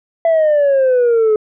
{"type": "exponential sweep", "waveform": "sine", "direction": "down", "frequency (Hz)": [671, 423.3], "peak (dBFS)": -7, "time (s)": [0.25, 1.36], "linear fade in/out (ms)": 2, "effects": ["tanh soft clip ceiling -8 dBFS"]}